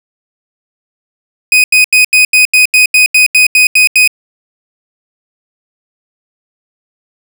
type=tone bursts; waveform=40% pulse; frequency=2500 Hz; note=D#7; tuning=8 cents sharp; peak=-3 dBFS; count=13; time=1.52-4.076 s; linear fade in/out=2 ms; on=120 ms; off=83 ms; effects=none